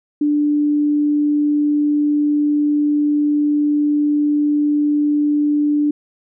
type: tone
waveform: sine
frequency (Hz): 294.9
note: D4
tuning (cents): +7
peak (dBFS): -13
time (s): 0.21-5.91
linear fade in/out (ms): 5
effects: none